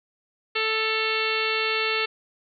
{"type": "harmonic tone with a mistuned harmonic", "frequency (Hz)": 440, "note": "A4", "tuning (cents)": 0, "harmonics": [1, 2, 3, 4, 5, 6, 7, 8, 9, 10], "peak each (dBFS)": [-29, -38, -30, -33, -29, -28, -35, -34, -37, -34], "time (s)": [0.55, 2.06], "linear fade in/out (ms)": 10, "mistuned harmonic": 6, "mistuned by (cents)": 40, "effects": []}